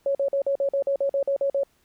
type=tone bursts; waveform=sine; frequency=554.4 Hz; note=C#5; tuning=in tune; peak=-20 dBFS; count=12; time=0.06-1.634 s; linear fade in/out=2 ms; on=89 ms; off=46 ms; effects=pink hiss -65 dBFS RMS until 1.84 s